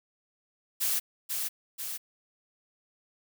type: noise with echo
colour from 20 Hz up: blue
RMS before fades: -28 dBFS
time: 0.8-1 s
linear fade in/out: 20 ms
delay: 490 ms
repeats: 2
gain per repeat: -4 dB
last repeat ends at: 1.98 s
effects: none